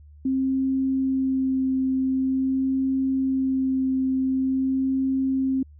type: tone with vibrato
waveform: sine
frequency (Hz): 264.1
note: C4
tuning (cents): +16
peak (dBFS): -20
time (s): 0.25-5.63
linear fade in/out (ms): 5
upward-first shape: sine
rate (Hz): 0.46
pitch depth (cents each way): 11
effects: added 74 Hz sine -45 dBFS peak until 5.79 s